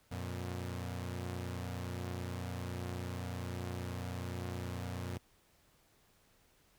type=tone pair together; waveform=sawtooth; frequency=89.64 / 119.1 Hz; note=F2 / A#2; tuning=+46 / +38 cents; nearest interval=perfect fourth; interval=492 cents; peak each=-36 / -39 dBFS; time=0.11-5.18 s; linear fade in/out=10 ms; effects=pink hiss -69 dBFS RMS until 6.78 s